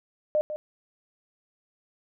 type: tone with echo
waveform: sine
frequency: 607 Hz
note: D#5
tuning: 43 cents flat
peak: -20 dBFS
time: 0.35-0.41 s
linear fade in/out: 0 ms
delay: 150 ms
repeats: 1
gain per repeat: -10 dB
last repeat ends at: 0.56 s
effects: none